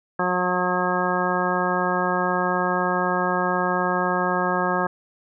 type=harmonic tone; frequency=180.8 Hz; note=F#3; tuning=40 cents flat; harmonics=1 / 2 / 3 / 4 / 5 / 6 / 7 / 9; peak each=-28 / -28 / -28 / -28 / -28 / -28 / -28 / -28 dBFS; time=0.19-4.87 s; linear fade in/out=5 ms; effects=none